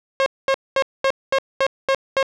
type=tone bursts; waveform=sawtooth; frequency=539 Hz; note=C#5; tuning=49 cents flat; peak=-11 dBFS; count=8; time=0.2-2.228 s; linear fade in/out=0 ms; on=61 ms; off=220 ms; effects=low-pass 4000 Hz 12 dB/octave